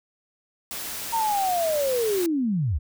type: noise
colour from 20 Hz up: white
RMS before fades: -33 dBFS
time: 0.71-2.26 s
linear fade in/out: 0 ms
type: linear sweep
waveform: sine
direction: down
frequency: 932.3 to 59 Hz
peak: -21 dBFS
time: 1.12-2.79 s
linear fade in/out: 20 ms
effects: none